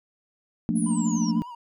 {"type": "chord", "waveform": "sine", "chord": "Bb major seventh", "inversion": "second", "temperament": "equal", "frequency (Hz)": [174.61, 220, 233.1, 293.7], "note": ["F3", "A3", "Bb3", "D4"], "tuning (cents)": [0, 0, 0, 0], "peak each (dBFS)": [-27, -25, -26, -29], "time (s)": [0.69, 1.42], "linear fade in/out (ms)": 0}
{"type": "exponential sweep", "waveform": "sine", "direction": "down", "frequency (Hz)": [10548, 5274], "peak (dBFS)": -33, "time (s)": [0.75, 1.32], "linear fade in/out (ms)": 20}
{"type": "tone with vibrato", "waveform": "triangle", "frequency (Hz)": 973, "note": "B5", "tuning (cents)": -26, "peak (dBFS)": -35, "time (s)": [0.86, 1.55], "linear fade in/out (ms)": 5, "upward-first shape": "sine", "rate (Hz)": 10, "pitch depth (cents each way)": 64}
{"effects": ["tanh soft clip ceiling -10 dBFS"]}